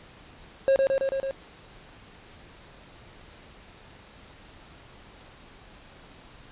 triangle tone with echo, 540 Hz, C#5, 45 cents flat, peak -15 dBFS, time 0.68-0.76 s, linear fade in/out 0 ms, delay 110 ms, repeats 5, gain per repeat -2 dB, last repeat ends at 1.31 s, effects pink hiss -50 dBFS RMS until 6.51 s + resampled to 8000 Hz

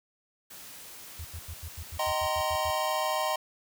white noise, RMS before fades -46 dBFS, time 0.5-2.1 s, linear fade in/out 10 ms
sine tone bursts, 81.5 Hz, E2, 19 cents flat, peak -36 dBFS, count 11, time 1.19-2.706 s, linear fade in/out 5 ms, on 56 ms, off 90 ms
square chord, C minor seventh, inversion first, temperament equal with one note detuned, 622.3 / 766.5 / 932.3 / 1046.5 Hz, Eb5 / G5 / Bb5 / C6, 0 / -39 / 0 / 0 cents, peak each -32 / -34 / -35 / -33 dBFS, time 1.99-3.36 s, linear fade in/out 5 ms
effects none

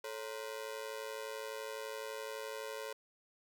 sawtooth ring-modulated tone, 493.9 Hz, B4, in tune, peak -34 dBFS, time 0.04-2.93 s, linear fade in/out 5 ms, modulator 55.9 Hz, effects none

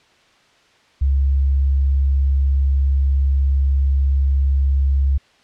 sine tone, 68.4 Hz, C#2, 23 cents flat, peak -13 dBFS, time 1.01-5.18 s, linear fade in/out 10 ms, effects white hiss -54 dBFS RMS until 5.43 s + low-pass 4000 Hz 12 dB/octave

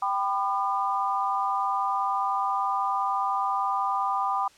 sine tone cluster, 783 / 998 / 1208 Hz, G5 / B5 / D6, -2 / +18 / +48 cents, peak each -28 dBFS, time 0.02-4.48 s, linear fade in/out 5 ms, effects white hiss -56 dBFS RMS until 4.57 s + low-pass 7000 Hz 12 dB/octave

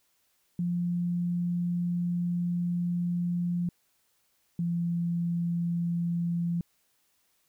sine tone pair in turn, 174.61 / 171.12 Hz, F3 / F3, 0 / -35 cents, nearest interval unison, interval 35 cents, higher first, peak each -26 dBFS, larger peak neither, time 0.59-3.69 / 4.59-6.61 s, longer first, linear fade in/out 2 ms, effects white hiss -71 dBFS RMS until 7.48 s

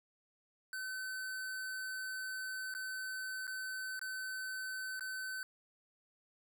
square tone with dropouts, 1524 Hz, G6, 49 cents flat, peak -40 dBFS, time 0.73-5.43 s, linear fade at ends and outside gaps 1 ms, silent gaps 2.74-2.749 / 3.469-3.477 / 3.993-4.014 / 4.995-5.008 s, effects none

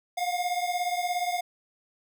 square beating tone pair, 708 / 725 Hz, F5 / F#5, +23 / -35 cents, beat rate 17 Hz, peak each -29 / -32 dBFS, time 0.17-1.41 s, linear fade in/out 10 ms, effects none

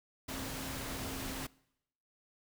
sine tone in noise, 265.5 Hz, C4, 25 cents sharp, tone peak -45 dBFS, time 0.28-1.47 s, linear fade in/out 10 ms, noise pink, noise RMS -41 dBFS, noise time 0.28-1.47 s, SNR -7 dB, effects noise-tail reverb RT60 0.8 s tail -23 dB re dry

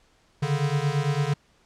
square beating tone pair, 140 / 148.9 Hz, C#3 / D3, +18 / +24 cents, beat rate 8.9 Hz, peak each -26 / -26 dBFS, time 0.42-1.34 s, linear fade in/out 10 ms, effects pink hiss -62 dBFS RMS until 1.65 s + low-pass 7000 Hz 12 dB/octave

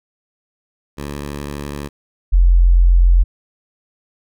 10% pulse / sine tone pair in turn, 72 / 43.76 Hz, D2 / F1, -34 / +4 cents, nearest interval major sixth, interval 862 cents, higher first, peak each -17 / -7 dBFS, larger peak second, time 0.97-1.89 / 2.32-3.24 s, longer neither, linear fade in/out 20 ms, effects none

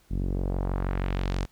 sawtooth tone with low-pass filter sweep, 46.25 Hz, F#1, in tune, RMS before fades -28 dBFS, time 0.1-1.46 s, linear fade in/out 20 ms, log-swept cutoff 230 to 6800 Hz, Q 1.2, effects pink hiss -62 dBFS RMS until 1.51 s

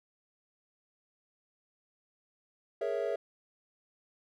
triangle chord, A# half-diminished seventh, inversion third, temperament equal, 415.3 / 466.2 / 554.4 / 659.3 Hz, G#4 / A#4 / C#5 / E5, 0 / 0 / 0 / 0 cents, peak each -34 dBFS, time 2.81-3.16 s, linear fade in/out 5 ms, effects none

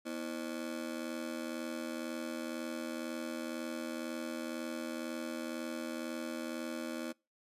30% pulse ring-modulated tone, 284 Hz, C#4, 42 cents sharp, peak -32 dBFS, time 0.05-7.13 s, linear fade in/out 20 ms, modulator 41 Hz, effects noise-tail reverb RT60 0.3 s tail -26 dB re dry + resampled to 32000 Hz

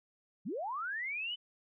sine linear sweep, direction up, 144.2 to 3045 Hz, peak -35 dBFS, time 0.45-1.36 s, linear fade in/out 20 ms, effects none

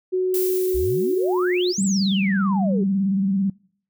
sine tone with pitch glide, 370 to 360.5 Hz, F#4 to F#4, 0 to -45 cents, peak -18 dBFS, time 0.12-1.73 s, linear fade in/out 20 ms, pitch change -45 cents, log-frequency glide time 1.22-1.45 s
violet noise with exponential decay, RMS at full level -26 dBFS, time 0.34-2.28 s, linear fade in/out 1 ms, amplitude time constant 420 ms
sine exponential two-way sweep, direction up then down, 55 to 8230 to 370.3 Hz, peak -25 dBFS, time 0.74-2.84 s, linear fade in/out 10 ms, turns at 1.83 s
sine tone with vibrato, 194.5 Hz, G3, 13 cents flat, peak -18 dBFS, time 1.78-3.5 s, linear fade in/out 5 ms, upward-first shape square, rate 18 Hz, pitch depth 53 cents each way
effects noise-tail reverb RT60 0.6 s tail -26 dB re dry

